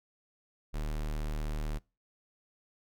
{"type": "tone", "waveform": "square", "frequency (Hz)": 37.92, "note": "D#1", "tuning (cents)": -44, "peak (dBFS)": -33, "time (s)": [0.73, 1.79], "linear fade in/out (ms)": 20, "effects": ["noise-tail reverb RT60 0.3 s tail -25 dB re dry"]}